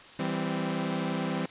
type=chord; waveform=sawtooth; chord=C major; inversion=first; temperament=equal with one note detuned; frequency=164.81 / 196 / 258.9 Hz; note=E3 / G3 / C4; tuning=0 / 0 / -18 cents; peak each=-29 dBFS; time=0.19-1.46 s; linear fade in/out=5 ms; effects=white hiss -49 dBFS RMS until 1.5 s + resampled to 8000 Hz